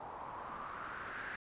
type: noise with low-pass filter sweep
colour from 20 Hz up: white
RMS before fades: -45 dBFS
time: 0-1.36 s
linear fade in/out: 5 ms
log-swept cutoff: 870 to 1700 Hz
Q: 4.2
effects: resampled to 8000 Hz